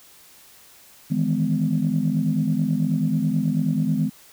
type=chord; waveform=sine; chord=E major seventh; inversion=third; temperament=equal with one note detuned; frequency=155.56 / 164.81 / 207.7 / 251.8 Hz; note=D#3 / E3 / G#3 / B3; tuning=0 / 0 / 0 / +34 cents; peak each=-24 dBFS; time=1.1-4.1 s; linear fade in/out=20 ms; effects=tanh soft clip ceiling -10 dBFS + white hiss -50 dBFS RMS until 4.32 s